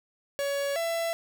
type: tone pair in turn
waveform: 45% pulse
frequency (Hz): 562 / 668.3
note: C#5 / E5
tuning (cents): +24 / +24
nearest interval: minor third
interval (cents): 300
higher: second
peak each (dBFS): -27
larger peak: neither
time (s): 0.39-0.76 / 0.76-1.13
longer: neither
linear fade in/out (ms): 0
effects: none